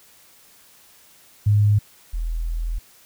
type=tone pair in turn; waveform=sine; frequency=103.83 / 41.12 Hz; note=G#2 / E1; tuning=0 / -4 cents; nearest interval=octave + major third; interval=1604 cents; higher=first; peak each=-13 / -22 dBFS; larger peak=first; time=1.46-1.79 / 2.13-2.79 s; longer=second; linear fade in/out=10 ms; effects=white hiss -52 dBFS RMS until 3.05 s